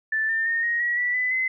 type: tone with pitch steps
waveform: sine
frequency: 1760 / 1798 / 1836.9 / 1876.5 / 1917.1 / 1958.5 / 2001 / 2044 Hz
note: A6 / A6 / A#6 / A#6 / A#6 / B6 / B6 / C7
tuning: 0 / +37 / -26 / +11 / +48 / -15 / +22 / -41 cents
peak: -21 dBFS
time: 0.12-1.48 s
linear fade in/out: 5 ms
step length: 170 ms
effects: none